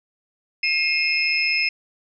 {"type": "tone cluster", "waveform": "sine", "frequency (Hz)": [2139, 2484, 2639, 5160], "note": ["C7", "D#7", "E7", "E8"], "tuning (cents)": [38, -3, 1, -38], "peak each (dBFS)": -24, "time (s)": [0.63, 1.69], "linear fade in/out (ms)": 5, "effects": []}